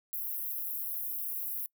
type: high-pass noise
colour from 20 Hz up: pink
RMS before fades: -36 dBFS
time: 0.13-1.66 s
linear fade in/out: 0 ms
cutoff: 12000 Hz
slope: 48 dB/octave
effects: noise-tail reverb RT60 0.1 s tail -24 dB re dry